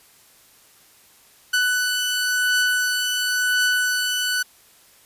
sawtooth beating tone pair, 1491 / 1491.95 Hz, F#6 / F#6, +13 / +14 cents, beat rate 0.95 Hz, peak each -16 / -23 dBFS, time 1.53-4.43 s, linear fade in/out 10 ms, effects white hiss -53 dBFS RMS until 5.05 s + resampled to 32000 Hz

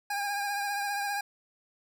25% pulse tone with vibrato, 810 Hz, G#5, 43 cents flat, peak -26 dBFS, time 0.1-1.21 s, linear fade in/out 5 ms, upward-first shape triangle, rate 15 Hz, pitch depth 37 cents each way, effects none

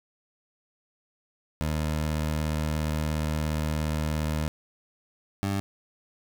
20% pulse tone pair in turn, 77.1 / 98.66 Hz, D#2 / G2, -15 / +12 cents, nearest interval major third, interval 427 cents, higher second, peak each -21 dBFS, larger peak neither, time 1.61-4.48 / 5.43-5.6 s, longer first, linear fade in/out 0 ms, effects none

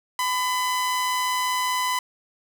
sawtooth tone with amplitude modulation, 1005 Hz, B5, 30 cents sharp, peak -17 dBFS, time 0.19-1.99 s, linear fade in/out 2 ms, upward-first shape sine, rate 184 Hz, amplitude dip 30%, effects none

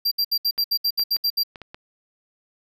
square tone bursts, 4734 Hz, D8, 13 cents sharp, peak -19 dBFS, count 11, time 0.05-1.435 s, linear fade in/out 10 ms, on 65 ms, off 67 ms
clicks, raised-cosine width 0.3 ms, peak -22 dBFS, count 6, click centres 0.579 / 0.995 / 1.165 / 1.558 / 1.617 / 1.745 s
effects none

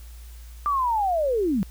sine linear sweep, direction down, 1194 to 173.3 Hz, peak -20 dBFS, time 0.66-1.63 s, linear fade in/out 0 ms, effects added 58 Hz sine -39 dBFS peak until 1.7 s + white hiss -53 dBFS RMS until 1.7 s

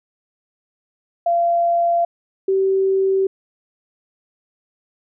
sine tone pair in turn, 686 / 385 Hz, F5 / G4, -31 / -31 cents, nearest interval minor seventh, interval 1000 cents, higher first, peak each -14 dBFS, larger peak neither, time 1.26-2.05 / 2.48-3.27 s, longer neither, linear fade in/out 5 ms, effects none

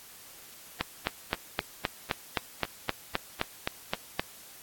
click train, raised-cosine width 0.3 ms, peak -10 dBFS, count 14, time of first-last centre 0.81-4.195 s, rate 3.84 Hz, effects white hiss -50 dBFS RMS until 4.62 s + AAC 64 kbps

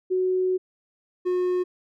sine / triangle tone pair in turn, 370.3 / 362.1 Hz, F#4 / F#4, +1 / -37 cents, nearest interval unison, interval 38 cents, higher first, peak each -20 / -19 dBFS, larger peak second, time 0.1-0.58 / 1.25-1.64 s, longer first, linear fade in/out 20 ms, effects none

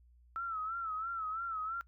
sine tone with vibrato, 1318.5 Hz, E6, in tune, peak -35 dBFS, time 0.36-1.81 s, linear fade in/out 0 ms, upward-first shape sine, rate 3 Hz, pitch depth 82 cents each way, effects noise-tail reverb RT60 0.1 s tail -21 dB re dry + added 60 Hz sine -60 dBFS peak until 1.87 s

